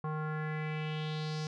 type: tone with low-pass filter sweep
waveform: square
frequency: 154.4 Hz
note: D#3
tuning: 13 cents flat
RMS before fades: -36 dBFS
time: 0.04-1.47 s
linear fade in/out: 2 ms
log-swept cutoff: 1100 to 5500 Hz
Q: 3.3
effects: none